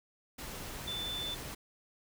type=tone in noise; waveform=sine; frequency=3520 Hz; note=A7; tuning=in tune; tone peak=-36 dBFS; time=0.87-1.35 s; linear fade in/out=10 ms; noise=pink; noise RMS=-43 dBFS; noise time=0.38-1.55 s; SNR=+4 dB; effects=none